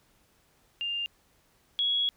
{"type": "tone pair in turn", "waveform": "sine", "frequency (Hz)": [2801, 3338], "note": ["F7", "G#7"], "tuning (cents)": [4, 8], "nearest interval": "minor third", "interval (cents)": 304, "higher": "second", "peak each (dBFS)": [-29, -24], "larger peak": "second", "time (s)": [[0.81, 1.06], [1.79, 2.09]], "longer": "second", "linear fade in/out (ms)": 0, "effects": ["pink hiss -66 dBFS RMS until 2.16 s"]}